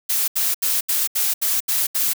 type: noise bursts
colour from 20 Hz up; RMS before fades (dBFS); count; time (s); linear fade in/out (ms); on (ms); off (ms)
blue; -20; 8; 0.09-2.135; 10; 190; 75
effects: none